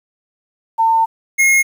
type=tone pair in turn; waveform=sine / square; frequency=902 / 2153 Hz; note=A5 / C7; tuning=+43 / +49 cents; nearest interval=octave + minor third; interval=1506 cents; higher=second; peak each=-10 dBFS; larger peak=neither; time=0.78-1.06 / 1.38-1.63 s; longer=first; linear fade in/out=20 ms; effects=8-bit